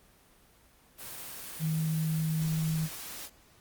sine tone in noise, 158.7 Hz, D#3, 35 cents sharp, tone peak -27 dBFS, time 1.59-2.89 s, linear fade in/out 50 ms, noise white, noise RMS -42 dBFS, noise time 0.97-3.3 s, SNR +12 dB, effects pink hiss -61 dBFS RMS until 3.6 s + Opus 24 kbps

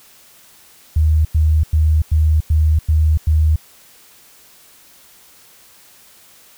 sine tone bursts, 77.78 Hz, D#2, in tune, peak -10 dBFS, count 7, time 0.96-3.56 s, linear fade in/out 5 ms, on 290 ms, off 95 ms, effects white hiss -47 dBFS RMS until 6.57 s

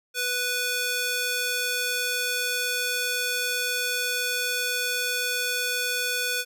square tone with high-pass filter, 493.9 Hz, B4, in tune, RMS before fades -27 dBFS, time 0.14-6.45 s, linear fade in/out 50 ms, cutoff 1500 Hz, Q 0.62, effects none

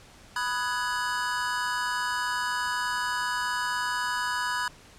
square chord, G# minor seventh, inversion first, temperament equal with one note detuned, 987.8 / 1244.5 / 1480 / 1675.7 Hz, B5 / D#6 / F#6 / G#6, 0 / 0 / 0 / +15 cents, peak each -31 / -37 / -34 / -33 dBFS, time 0.36-4.68 s, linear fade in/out 2 ms, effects pink hiss -52 dBFS RMS until 4.98 s + low-pass 9000 Hz 12 dB/octave

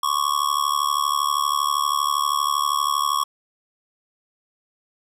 square tone with amplitude modulation, 1108.7 Hz, C#6, in tune, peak -16 dBFS, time 0.03-3.24 s, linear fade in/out 5 ms, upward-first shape sine, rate 72.6 Hz, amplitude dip 95%, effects resampled to 32000 Hz + 9-bit

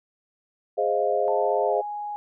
sine chord, F minor seventh, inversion first, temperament equal, 415.3 / 523.3 / 622.3 / 698.5 Hz, Ab4 / C5 / Eb5 / F5, 0 / 0 / 0 / 0 cents, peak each -26 dBFS, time 0.77-1.82 s, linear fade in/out 20 ms
sine tone with pitch glide, 880 to 830.6 Hz, A5 to G#5, 0 to 0 cents, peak -29 dBFS, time 1.28-2.16 s, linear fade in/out 0 ms, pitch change -100 cents, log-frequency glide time 1.66-1.75 s
effects none

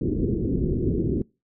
white low-pass noise, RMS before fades -24 dBFS, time 0.01-1.22 s, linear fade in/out 5 ms, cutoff 390 Hz, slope 48 dB/octave, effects noise-tail reverb RT60 0.3 s tail -26 dB re dry

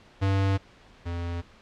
square tone pair in turn, 97.4 / 85.95 Hz, G2 / F2, -11 / -27 cents, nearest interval major second, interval 216 cents, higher first, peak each -22 / -30 dBFS, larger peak first, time 0.21-0.58 / 1.05-1.42 s, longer neither, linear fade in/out 20 ms, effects pink hiss -54 dBFS RMS until 1.61 s + low-pass 4000 Hz 12 dB/octave

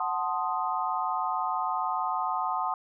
sine chord, F# diminished seventh, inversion none, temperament equal, 740 / 880 / 1046.5 / 1244.5 Hz, F#5 / A5 / C6 / Eb6, 0 / 0 / 0 / 0 cents, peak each -32 dBFS, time 0-2.74 s, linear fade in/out 2 ms, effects none

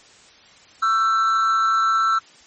triangle tone with amplitude modulation, 1333 Hz, E6, 19 cents sharp, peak -11 dBFS, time 0.82-2.19 s, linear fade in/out 10 ms, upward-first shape sine, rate 216 Hz, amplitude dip 60%, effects white hiss -49 dBFS RMS until 2.46 s + MP3 32 kbps

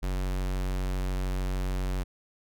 square tone, 46.5 Hz, F#1, 9 cents sharp, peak -28 dBFS, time 0.02-2.04 s, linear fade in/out 20 ms, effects none

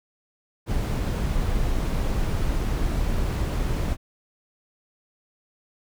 brown noise, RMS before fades -24 dBFS, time 0.66-3.97 s, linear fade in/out 50 ms, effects none

